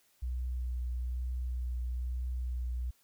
sine tone with vibrato, 61.74 Hz, B1, in tune, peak -32 dBFS, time 0.22-2.91 s, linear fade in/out 10 ms, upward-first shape triangle, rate 1.1 Hz, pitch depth 21 cents each way, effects white hiss -69 dBFS RMS until 3.03 s

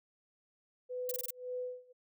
sine tone with tremolo, 500 Hz, B4, 21 cents sharp, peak -35 dBFS, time 0.89-1.93 s, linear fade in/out 20 ms, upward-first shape sine, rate 1.8 Hz, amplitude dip 95%
violet noise bursts, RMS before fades -37 dBFS, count 5, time 1.09-1.306 s, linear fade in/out 2 ms, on 24 ms, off 24 ms
effects none

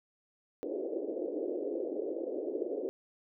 pink band-pass noise, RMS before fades -36 dBFS, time 0.63-2.89 s, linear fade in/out 0 ms, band 310 to 540 Hz, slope 48 dB/octave, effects none

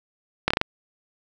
slowing click train, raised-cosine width 0.3 ms, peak -3 dBFS, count 5, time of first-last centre 0.48-0.614 s, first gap 25 ms, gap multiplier 1.2, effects none

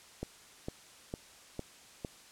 click train, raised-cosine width 2 ms, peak -23 dBFS, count 5, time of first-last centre 0.23-2.048 s, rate 2.2 Hz, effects white hiss -56 dBFS RMS until 2.31 s + low-pass 9000 Hz 12 dB/octave

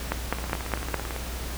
two click trains, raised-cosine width 0.5 ms, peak -9 / -18 dBFS, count 5 / 16, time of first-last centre 0.12-0.943 / 0.33-1.163 s, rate 4.86 / 18 Hz, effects added 60 Hz sine -33 dBFS peak until 1.57 s + pink hiss -37 dBFS RMS until 1.57 s

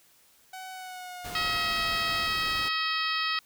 sawtooth tone with pitch glide, 751 to 680.8 Hz, F#5 to F5, +26 to -44 cents, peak -35 dBFS, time 0.53-2.27 s, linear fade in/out 5 ms, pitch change -170 cents, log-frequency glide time 0.71-1.85 s
pink noise, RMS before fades -40 dBFS, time 1.24-2.69 s, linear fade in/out 10 ms
harmonic tone, 639 Hz, D#5, 46 cents sharp, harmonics 2 / 3 / 4 / 5 / 6 / 7 / 8, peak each -31 / -33 / -34 / -35 / -36 / -36 / -37 dBFS, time 1.35-3.39 s, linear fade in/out 2 ms
effects white hiss -61 dBFS RMS until 3.45 s

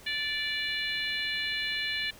harmonic tone, 584 Hz, D5, 10 cents flat, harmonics 3 / 4 / 5 / 6 / 7, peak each -34 / -35 / -36 / -37 / -37 dBFS, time 0.06-2.11 s, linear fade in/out 10 ms, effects pink hiss -52 dBFS RMS until 2.19 s

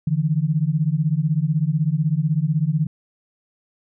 sine beating tone pair, 146.7 / 162.7 Hz, D3 / E3, -2 / -22 cents, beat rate 16 Hz, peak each -20 dBFS, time 0.07-2.87 s, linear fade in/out 5 ms, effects none

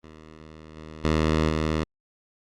10% pulse tone with level steps, 78.3 Hz, D#2, 11 cents sharp, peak -35 / -31 / -12 / -15 dBFS, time 0.03-1.84 s, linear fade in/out 10 ms, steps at 0.76 / 1.04 / 1.49 s, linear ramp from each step 2 ms, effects low-pass 5000 Hz 12 dB/octave + Opus 24 kbps

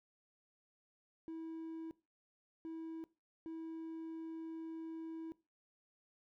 triangle tone bursts at uneven times, 324.7 Hz, E4, 26 cents flat, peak -40 dBFS, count 3, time 1.28-1.91 / 2.65-3.04 / 3.46-5.32 s, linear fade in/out 0 ms, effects noise-tail reverb RT60 0.3 s tail -21 dB re dry + tanh soft clip ceiling -37 dBFS

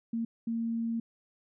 sine tone bursts at uneven times, 229.5 Hz, A#3, 27 cents flat, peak -29 dBFS, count 2, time 0.13-0.25 / 0.47-1 s, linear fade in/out 5 ms, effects none

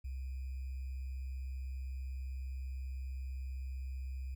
sine tone with sample-and-hold, 65.41 Hz, C2, in tune, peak -38 dBFS, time 0.04-4.35 s, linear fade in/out 10 ms, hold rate 2450 Hz, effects none

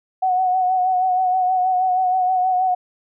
sine tone with vibrato, 740 Hz, F#5, in tune, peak -15 dBFS, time 0.22-2.75 s, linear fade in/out 10 ms, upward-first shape sine, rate 6.3 Hz, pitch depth 34 cents each way, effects none

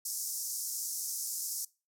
pink band-pass noise, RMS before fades -37 dBFS, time 0.05-1.65 s, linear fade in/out 5 ms, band 5400 to 15000 Hz, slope 48 dB/octave, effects noise-tail reverb RT60 0.3 s tail -22 dB re dry

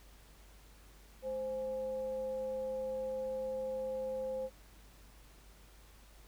sine tone with frequency modulation, 523.3 Hz, C5, in tune, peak -35 dBFS, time 1.22-4.5 s, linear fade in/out 50 ms, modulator 310 Hz, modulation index 0.3, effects added 50 Hz sine -57 dBFS peak until 6.27 s + pink hiss -62 dBFS RMS until 6.27 s

